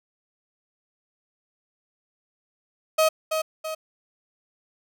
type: tone with echo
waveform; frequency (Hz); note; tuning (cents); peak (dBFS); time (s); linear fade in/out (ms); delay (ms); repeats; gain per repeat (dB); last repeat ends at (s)
35% pulse; 632; D#5; +27; -15; 2.98-3.09; 10; 330; 2; -6; 3.75
effects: none